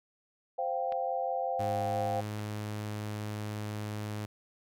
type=chord; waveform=sine; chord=C suspended fourth; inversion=none; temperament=equal; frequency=523.3 / 698.5 / 784 Hz; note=C5 / F5 / G5; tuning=0 / 0 / 0 cents; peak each=-34 dBFS; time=0.58-2.21 s; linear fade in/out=10 ms
type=clicks; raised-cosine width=0.3 ms; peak=-28 dBFS; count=2; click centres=0.923 / 2.393 s
type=tone with pitch glide; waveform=sawtooth; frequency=103.83 to 105.64 Hz; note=G#2 to G#2; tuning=0 to +30 cents; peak=-31 dBFS; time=1.59-4.26 s; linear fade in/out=10 ms; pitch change=+30 cents; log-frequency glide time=1.8-1.93 s
effects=none